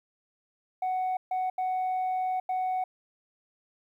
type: tone bursts at uneven times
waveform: sine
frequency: 743 Hz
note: F#5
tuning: 7 cents sharp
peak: -24 dBFS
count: 4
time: 0.82-1.17 / 1.31-1.5 / 1.58-2.4 / 2.49-2.84 s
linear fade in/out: 5 ms
effects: tanh soft clip ceiling -25 dBFS + 11-bit